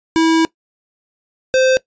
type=tone pair in turn; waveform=square; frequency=325.2 / 519.8 Hz; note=E4 / C5; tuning=-23 / -11 cents; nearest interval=minor sixth; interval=812 cents; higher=second; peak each=-11 dBFS; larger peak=neither; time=0.16-0.45 / 1.54-1.77 s; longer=first; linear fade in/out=0 ms; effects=noise-tail reverb RT60 0.1 s tail -20 dB re dry + resampled to 16000 Hz